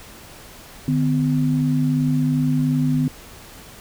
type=tone pair together; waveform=sine; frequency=150.67 / 253.4 Hz; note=D3 / B3; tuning=+45 / +45 cents; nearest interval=major sixth; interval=900 cents; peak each=-19 dBFS; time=0.88-3.08 s; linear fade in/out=2 ms; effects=pink hiss -42 dBFS RMS until 3.8 s